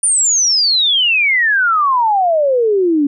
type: exponential sweep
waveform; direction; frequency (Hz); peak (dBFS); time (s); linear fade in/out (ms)
sine; down; 9480 to 277.2; -10; 0.03-3.07; 5
effects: none